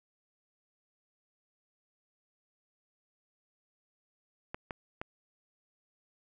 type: clicks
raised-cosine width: 0.5 ms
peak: -22 dBFS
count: 3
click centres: 4.545 / 4.708 / 5.015 s
effects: none